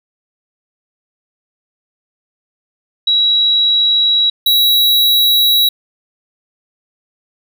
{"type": "tone pair in turn", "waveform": ["sine", "square"], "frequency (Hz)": [3882, 3882], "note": ["B7", "B7"], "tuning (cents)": [-31, -31], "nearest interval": "unison", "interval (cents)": 0, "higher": "neither", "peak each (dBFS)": -9, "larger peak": "neither", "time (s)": [[3.07, 4.3], [4.46, 5.69]], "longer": "neither", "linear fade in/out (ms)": 5, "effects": []}